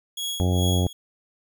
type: tone with tremolo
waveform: sawtooth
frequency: 3332 Hz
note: G#7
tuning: 5 cents sharp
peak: -23 dBFS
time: 0.17-0.93 s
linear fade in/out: 5 ms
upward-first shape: sine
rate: 2.4 Hz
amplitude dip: 80%
type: harmonic tone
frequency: 90.5 Hz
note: F#2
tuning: 38 cents flat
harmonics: 1 / 2 / 3 / 4 / 5 / 6 / 7 / 8 / 9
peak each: -20 / -26 / -30 / -32 / -34 / -36 / -37 / -38 / -39 dBFS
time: 0.4-0.87 s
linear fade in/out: 0 ms
effects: none